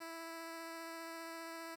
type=tone with vibrato; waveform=10% pulse; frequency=329.6 Hz; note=E4; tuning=in tune; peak=-37 dBFS; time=0-1.76 s; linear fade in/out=20 ms; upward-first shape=sine; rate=15 Hz; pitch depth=9 cents each way; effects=12-bit